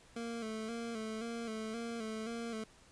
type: tone with vibrato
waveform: 25% pulse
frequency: 225.7 Hz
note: A3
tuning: 44 cents sharp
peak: -35 dBFS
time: 0.16-2.64 s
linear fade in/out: 5 ms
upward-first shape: square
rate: 1.9 Hz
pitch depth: 50 cents each way
effects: pink hiss -62 dBFS RMS until 2.91 s + resampled to 22050 Hz